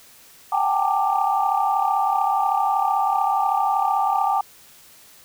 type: tone cluster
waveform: sine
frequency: 756 / 792 / 825 / 897 / 1183 Hz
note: F#5 / G5 / G#5 / A5 / D6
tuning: +37 / +18 / -12 / +33 / +12 cents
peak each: -25 / -22 / -25 / -24 / -24 dBFS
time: 0.52-4.41 s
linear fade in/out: 5 ms
effects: tanh soft clip ceiling -7 dBFS + white hiss -49 dBFS RMS until 5.24 s